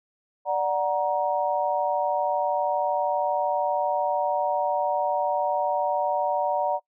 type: chord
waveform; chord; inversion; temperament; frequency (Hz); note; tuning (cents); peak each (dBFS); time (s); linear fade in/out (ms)
sine; D augmented; none; equal with one note detuned; 587.3 / 740 / 939.9; D5 / F#5 / A#5; 0 / 0 / +14; -26; 0.45-6.8; 50
effects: noise-tail reverb RT60 0.1 s tail -23 dB re dry